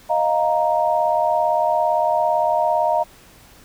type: chord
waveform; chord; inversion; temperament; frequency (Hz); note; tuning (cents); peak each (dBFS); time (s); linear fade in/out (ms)
sine; Eb suspended second; none; just; 622.3 / 700 / 933.4; Eb5 / F5 / Bb5; 0 / +4 / +2; -20; 0.09-3.04; 20
effects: pink hiss -48 dBFS RMS until 3.64 s